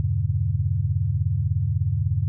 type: chord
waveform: sine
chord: E diminished seventh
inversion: none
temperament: just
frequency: 82.41 / 98.89 / 118.67 / 142.4 Hz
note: E2 / G2 / Bb2 / Db3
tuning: 0 / +16 / +31 / +47 cents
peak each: -27 / -23 / -27 / -27 dBFS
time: 0-2.28 s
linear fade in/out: 0 ms
effects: none